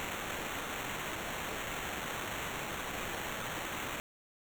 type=noise with sample-and-hold; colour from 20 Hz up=white; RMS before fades=-39 dBFS; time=0-4 s; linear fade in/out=0 ms; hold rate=4900 Hz; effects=none